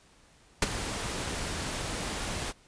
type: noise with ADSR envelope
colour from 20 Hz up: pink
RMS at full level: -21 dBFS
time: 0.62-2.53 s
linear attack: 4 ms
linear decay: 26 ms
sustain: -13 dB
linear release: 37 ms
effects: pink hiss -60 dBFS RMS until 2.67 s + resampled to 22050 Hz